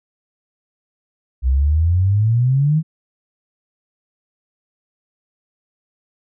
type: exponential sweep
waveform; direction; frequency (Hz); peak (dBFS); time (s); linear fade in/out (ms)
sine; up; 61.74 to 162.5; -12; 1.42-2.83; 50
effects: none